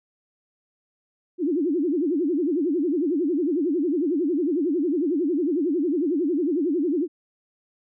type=tone with vibrato; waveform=sine; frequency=317.3 Hz; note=D#4; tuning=34 cents sharp; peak=-20 dBFS; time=1.38-7.08 s; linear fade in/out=50 ms; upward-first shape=sine; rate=11 Hz; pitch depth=260 cents each way; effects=none